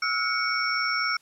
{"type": "tone cluster", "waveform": "sine", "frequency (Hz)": [1307, 1431, 2234, 5450], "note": ["E6", "F6", "C#7", "F8"], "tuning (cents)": [-15, 42, 13, -43], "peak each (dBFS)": -29, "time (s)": [0.02, 1.17], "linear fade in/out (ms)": 5, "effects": ["white hiss -62 dBFS RMS until 1.21 s", "low-pass 10000 Hz 12 dB/octave"]}